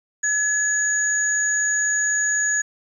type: tone pair together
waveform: sine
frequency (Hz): 1692 / 6768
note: G#6 / G#8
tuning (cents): +32 / +32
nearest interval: 2 octaves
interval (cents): 2400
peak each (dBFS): -21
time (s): 0.23-2.62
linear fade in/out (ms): 10
effects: 9-bit